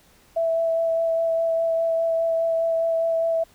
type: tone with vibrato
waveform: sine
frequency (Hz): 659.3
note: E5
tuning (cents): 0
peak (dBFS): -19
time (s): 0.36-3.44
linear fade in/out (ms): 10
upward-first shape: sine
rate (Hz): 4.9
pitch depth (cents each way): 11
effects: pink hiss -56 dBFS RMS until 3.54 s